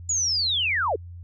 sine linear sweep, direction down, 6960 to 362.9 Hz, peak -21 dBFS, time 0.09-0.96 s, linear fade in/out 5 ms, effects added 87 Hz sine -37 dBFS peak until 1.23 s

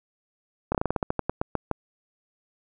slowing click train, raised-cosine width 1 ms, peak -10 dBFS, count 14, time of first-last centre 0.72-1.713 s, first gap 27 ms, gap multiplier 1.16, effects none

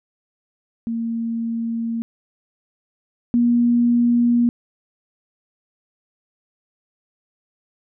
sine tone pair in turn, 229.8 / 238.7 Hz, A#3 / A#3, -25 / +41 cents, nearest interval minor second, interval 66 cents, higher second, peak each -21 / -13 dBFS, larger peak second, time 0.87-2.02 / 3.34-4.49 s, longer neither, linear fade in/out 0 ms, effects none

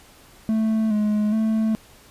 triangle tone with vibrato, 215.4 Hz, A3, 37 cents flat, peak -16 dBFS, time 0.49-1.75 s, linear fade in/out 0 ms, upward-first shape square, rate 1.2 Hz, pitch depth 37 cents each way, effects pink hiss -50 dBFS RMS until 2.1 s + resampled to 32000 Hz

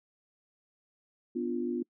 sine chord, B diminished, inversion none, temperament equal, 246.9 / 293.7 / 349.2 Hz, B3 / D4 / F4, 0 / 0 / 0 cents, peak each -33 / -38 / -33 dBFS, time 1.35-1.83 s, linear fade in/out 10 ms, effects noise-tail reverb RT60 0.1 s tail -26 dB re dry

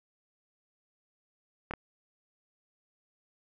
clicks, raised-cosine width 0.5 ms, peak -20 dBFS, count 2, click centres 1.71 / 1.737 s, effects none

